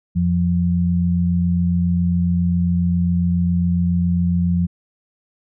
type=tone pair together; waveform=sine; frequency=87.31 / 174.62 Hz; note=F2 / F3; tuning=0 / 0 cents; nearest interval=octave; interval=1200 cents; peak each=-20 / -16 dBFS; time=0.15-4.67 s; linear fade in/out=20 ms; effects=none